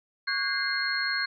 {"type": "tone cluster", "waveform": "sine", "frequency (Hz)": [1113, 1474, 1619, 2086, 4272], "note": ["C#6", "F#6", "G#6", "C7", "C8"], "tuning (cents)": [7, -7, -45, -6, 35], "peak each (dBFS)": [-37, -35, -29, -33, -31], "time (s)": [0.27, 1.26], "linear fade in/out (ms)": 10, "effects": []}